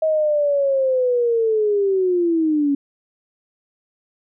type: linear sweep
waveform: sine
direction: down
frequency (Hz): 637 to 277.2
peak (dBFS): -15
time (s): 0.02-2.75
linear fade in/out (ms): 5
effects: none